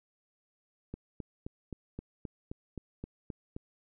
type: click train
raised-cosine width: 3 ms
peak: -26 dBFS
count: 11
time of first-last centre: 0.94-3.565 s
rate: 3.81 Hz
effects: none